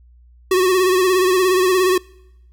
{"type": "tone with vibrato", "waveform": "square", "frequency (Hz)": 370, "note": "F#4", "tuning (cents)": 0, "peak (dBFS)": -13, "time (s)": [0.51, 1.98], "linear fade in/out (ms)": 5, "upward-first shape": "sine", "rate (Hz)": 17, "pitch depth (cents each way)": 50, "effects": ["noise-tail reverb RT60 0.9 s tail -25 dB re dry", "added 60 Hz sine -45 dBFS peak until 2.52 s"]}